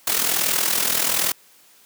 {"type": "noise with amplitude modulation", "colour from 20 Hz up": "white", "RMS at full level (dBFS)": -18, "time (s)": [0.07, 1.32], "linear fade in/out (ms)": 5, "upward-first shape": "sine", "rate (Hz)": 41.1, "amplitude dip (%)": 65, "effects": ["white hiss -53 dBFS RMS until 1.85 s", "high-pass 150 Hz 12 dB/octave"]}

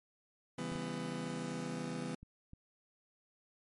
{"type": "chord", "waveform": "30% pulse", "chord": "C# half-diminished seventh", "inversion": "none", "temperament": "just", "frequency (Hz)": [138.59, 166.31, 199.57, 249.5], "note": ["C#3", "E3", "G3", "B3"], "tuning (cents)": [0, 16, 31, 18], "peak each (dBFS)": [-45, -40, -43, -39], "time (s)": [0.58, 2.15], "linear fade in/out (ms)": 5}
{"type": "clicks", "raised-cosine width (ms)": 5, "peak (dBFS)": -39, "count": 4, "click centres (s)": [0.719, 0.754, 2.23, 2.534]}
{"effects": ["MP3 48 kbps"]}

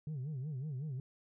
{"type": "tone with vibrato", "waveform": "sine", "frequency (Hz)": 140.7, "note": "C#3", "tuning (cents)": 26, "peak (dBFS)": -35, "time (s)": [0.07, 1], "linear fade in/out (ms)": 2, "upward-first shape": "sine", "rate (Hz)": 5.4, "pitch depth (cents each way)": 200, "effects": ["tanh soft clip ceiling -36 dBFS"]}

